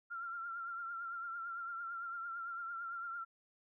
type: tone with vibrato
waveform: sine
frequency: 1374 Hz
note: F6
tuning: 29 cents flat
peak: -40 dBFS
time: 0.1-3.25 s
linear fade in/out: 20 ms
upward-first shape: triangle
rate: 8.9 Hz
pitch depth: 58 cents each way
effects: none